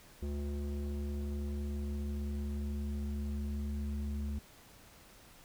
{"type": "tone with low-pass filter sweep", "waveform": "square", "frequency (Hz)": 71.9, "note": "D2", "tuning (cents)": -36, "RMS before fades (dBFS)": -37, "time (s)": [0.22, 4.39], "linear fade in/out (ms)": 5, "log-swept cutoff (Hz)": [370, 200], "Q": 1.7, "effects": ["pink hiss -58 dBFS RMS until 5.44 s"]}